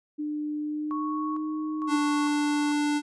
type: tone with pitch glide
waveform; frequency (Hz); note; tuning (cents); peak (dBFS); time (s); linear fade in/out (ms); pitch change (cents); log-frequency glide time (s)
sine; 299.5 to 308.6; D4 to D#4; +34 to -14; -28; 0.18-1.97; 20; +52; 0.6-1.42
type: tone with tremolo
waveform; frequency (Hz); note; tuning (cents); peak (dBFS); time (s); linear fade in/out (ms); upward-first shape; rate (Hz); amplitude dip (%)
sine; 1108.7; C#6; 0; -31; 0.91-2.72; 0; square; 1.1; 65
type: tone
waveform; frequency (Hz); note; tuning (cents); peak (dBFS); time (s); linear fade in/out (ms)
square; 294.5; D4; +5; -24; 1.87-3.02; 50
effects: resampled to 22050 Hz